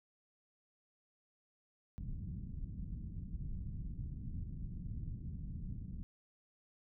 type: low-pass noise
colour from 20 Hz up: pink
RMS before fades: -43 dBFS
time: 1.98-6.03 s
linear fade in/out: 0 ms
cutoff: 190 Hz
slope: 24 dB/octave
effects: none